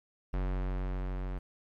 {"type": "tone with level ramp", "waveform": "square", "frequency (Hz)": 46.38, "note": "F#1", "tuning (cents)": 5, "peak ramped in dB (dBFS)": [-30, -35], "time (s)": [0.33, 1.39], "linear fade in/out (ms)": 10, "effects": ["low-pass 2000 Hz 12 dB/octave", "11-bit"]}